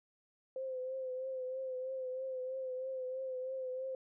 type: tone with vibrato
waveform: sine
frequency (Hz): 518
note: C5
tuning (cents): -17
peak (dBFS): -37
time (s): 0.56-3.95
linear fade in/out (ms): 2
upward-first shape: triangle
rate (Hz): 3.1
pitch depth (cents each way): 43
effects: none